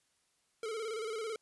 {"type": "tone with vibrato", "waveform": "square", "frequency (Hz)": 442.4, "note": "A4", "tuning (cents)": 9, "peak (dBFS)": -37, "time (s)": [0.63, 1.36], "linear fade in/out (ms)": 2, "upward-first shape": "square", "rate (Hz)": 18, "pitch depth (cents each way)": 61, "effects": ["white hiss -75 dBFS RMS until 1.41 s", "resampled to 24000 Hz"]}